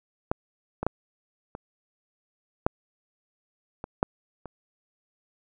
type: clicks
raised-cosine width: 1 ms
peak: -10 / -15 / -9 / -22 / -6 / -20 / -7 / -24 dBFS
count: 8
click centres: 0.315 / 0.83 / 0.866 / 1.551 / 2.665 / 3.841 / 4.029 / 4.457 s
effects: none